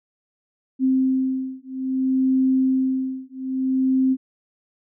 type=beating tone pair; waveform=sine; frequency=261.6 / 262.2 Hz; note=C4 / C4; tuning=0 / +4 cents; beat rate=0.6 Hz; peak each=-21 dBFS; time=0.79-4.17 s; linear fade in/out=50 ms; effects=none